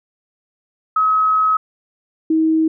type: tone pair in turn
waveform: sine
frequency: 1278 / 318.8 Hz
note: D#6 / D#4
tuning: +46 / +42 cents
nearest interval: 2 octaves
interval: 2404 cents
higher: first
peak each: -12 dBFS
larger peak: neither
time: 0.96-1.57 / 2.3-2.68 s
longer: first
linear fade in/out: 5 ms
effects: none